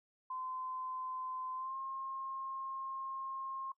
sine tone with pitch glide, 1030 to 1068.8 Hz, C6 to C6, -28 to +36 cents, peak -39 dBFS, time 0.3-3.72 s, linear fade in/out 5 ms, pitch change +64 cents, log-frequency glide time 1.55-1.77 s, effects noise-tail reverb RT60 0.1 s tail -20 dB re dry

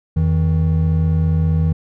triangle tone pair together, 84.5 / 159.51 Hz, E2 / D#3, +43 / +43 cents, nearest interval major seventh, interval 1100 cents, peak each -14 dBFS, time 0.16-1.73 s, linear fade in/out 10 ms, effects none

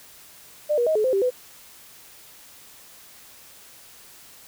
sine tone with pitch steps, 599 / 480.5 / 629 / 428.1 / 517 / 391.5 / 501 Hz, D5 / B4 / D#5 / A4 / C5 / G4 / B4, +34 / -48 / +19 / -47 / -21 / -2 / +25 cents, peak -18 dBFS, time 0.69-1.306 s, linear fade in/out 20 ms, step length 88 ms, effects white hiss -48 dBFS RMS until 4.47 s

